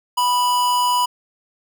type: tone with amplitude modulation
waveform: square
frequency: 985 Hz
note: B5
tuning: 5 cents flat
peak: -15 dBFS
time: 0.17-1.06 s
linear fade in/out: 10 ms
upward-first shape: sine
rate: 257 Hz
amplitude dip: 25%
effects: none